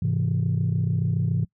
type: chord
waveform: sine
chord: Ab augmented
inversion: none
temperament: equal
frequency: 103.83 / 130.81 / 164.81 Hz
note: Ab2 / C3 / E3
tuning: 0 / 0 / 0 cents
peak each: -24 dBFS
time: 0.02-1.45 s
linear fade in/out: 5 ms
effects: noise-tail reverb RT60 0.1 s tail -24 dB re dry + tanh soft clip ceiling -15 dBFS